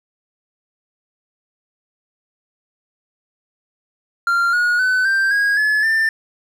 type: tone with pitch steps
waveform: triangle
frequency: 1387 / 1446.7 / 1509 / 1574 / 1641.8 / 1712.5 / 1786.3 Hz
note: F6 / F#6 / F#6 / G6 / G#6 / A6 / A6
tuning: -12 / -39 / +34 / +7 / -20 / -47 / +26 cents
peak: -12 dBFS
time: 4.27-6.09 s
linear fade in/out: 2 ms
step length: 260 ms
effects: none